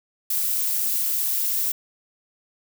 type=noise with amplitude modulation; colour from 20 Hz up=violet; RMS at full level=-21 dBFS; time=0.3-1.72 s; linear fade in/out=5 ms; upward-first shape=sine; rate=243 Hz; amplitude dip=55%; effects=none